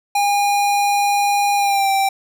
square tone with pitch glide, 812 to 782.1 Hz, G#5 to G5, -39 to -4 cents, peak -15 dBFS, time 0.15-2.09 s, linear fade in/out 5 ms, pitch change -65 cents, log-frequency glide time 1.55-1.9 s, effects none

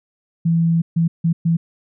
sine tone bursts at uneven times, 166.3 Hz, E3, 16 cents sharp, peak -13 dBFS, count 4, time 0.45-0.82 / 0.96-1.08 / 1.24-1.33 / 1.45-1.57 s, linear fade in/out 10 ms, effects none

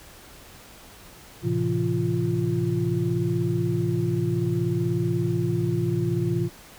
sine tone cluster, 111.5 / 132.1 / 168.1 / 347.6 Hz, A2 / C3 / E3 / F4, +23 / +17 / +34 / -8 cents, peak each -27 dBFS, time 1.42-6.5 s, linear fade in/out 50 ms, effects pink hiss -47 dBFS RMS until 6.78 s

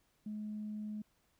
sine tone, 212 Hz, G#3, 36 cents sharp, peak -38 dBFS, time 0.26-1.02 s, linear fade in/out 5 ms, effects tanh soft clip ceiling -34 dBFS + pink hiss -75 dBFS RMS until 1.39 s

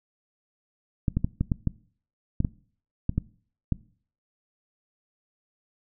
clicks, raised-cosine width 5 ms, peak -11 dBFS, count 11, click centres 1.082 / 1.17 / 1.245 / 1.41 / 1.518 / 1.673 / 2.404 / 2.448 / 3.094 / 3.18 / 3.723 s, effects noise-tail reverb RT60 0.5 s tail -21 dB re dry

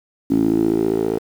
10% pulse tone with band-pass filter sweep, 55 Hz, A1, in tune, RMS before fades -18 dBFS, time 0.3-1.19 s, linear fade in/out 10 ms, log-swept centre 280 to 450 Hz, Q 5.2, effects 7-bit

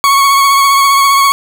40% pulse tone with vibrato, 1108.7 Hz, C#6, in tune, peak -5 dBFS, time 0.04-1.32 s, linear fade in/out 0 ms, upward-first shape sine, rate 15 Hz, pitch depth 25 cents each way, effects none

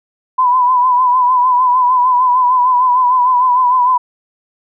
sine tone with vibrato, 1000 Hz, B5, 21 cents sharp, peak -8 dBFS, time 0.38-3.98 s, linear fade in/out 10 ms, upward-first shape triangle, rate 6.6 Hz, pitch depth 61 cents each way, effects none

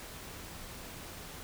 silence, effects pink hiss -46 dBFS RMS until 1.43 s

